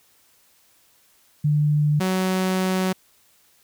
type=tone pair in turn; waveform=sine / sawtooth; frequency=148.9 / 186.74 Hz; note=D3 / F#3; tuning=+24 / +16 cents; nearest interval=major third; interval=392 cents; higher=second; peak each=-16 dBFS; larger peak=neither; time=1.44-2 / 2-2.93 s; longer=second; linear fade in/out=10 ms; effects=white hiss -59 dBFS RMS until 3.63 s